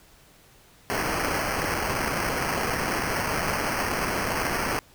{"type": "noise with sample-and-hold", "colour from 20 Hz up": "blue", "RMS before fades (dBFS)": -27, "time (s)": [0.9, 4.79], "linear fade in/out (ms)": 0, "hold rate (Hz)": 3675, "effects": ["pink hiss -55 dBFS RMS until 4.94 s"]}